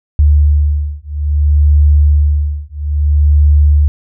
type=beating tone pair; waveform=sine; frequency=73.42 / 74.02 Hz; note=D2 / D2; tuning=0 / +14 cents; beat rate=0.6 Hz; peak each=-10 dBFS; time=0.19-3.88 s; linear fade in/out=0 ms; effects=none